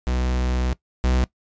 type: tone pair in turn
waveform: 45% pulse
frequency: 62.5 / 62.97 Hz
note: B1 / B1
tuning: +21 / +34 cents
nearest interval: unison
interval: 13 cents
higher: second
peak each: -20 / -17 dBFS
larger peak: second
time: 0.07-0.73 / 1.04-1.24 s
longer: first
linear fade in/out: 0 ms
effects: noise-tail reverb RT60 0.1 s tail -20 dB re dry + resampled to 16000 Hz